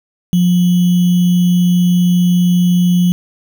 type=tone with sample-and-hold; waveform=sine; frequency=177.4 Hz; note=F3; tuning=27 cents sharp; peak=-8 dBFS; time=0.33-3.12 s; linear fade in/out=0 ms; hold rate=3150 Hz; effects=none